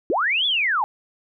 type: linear two-way sweep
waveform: sine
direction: up then down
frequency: 277.2 to 3500 to 782 Hz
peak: -18 dBFS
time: 0.1-0.84 s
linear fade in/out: 0 ms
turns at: 0.46 s
effects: none